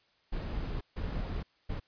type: noise bursts at uneven times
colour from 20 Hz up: brown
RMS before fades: -35 dBFS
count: 3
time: 0.32-0.81 / 0.96-1.43 / 1.69-1.8 s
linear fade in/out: 10 ms
effects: white hiss -69 dBFS RMS until 1.87 s + resampled to 11025 Hz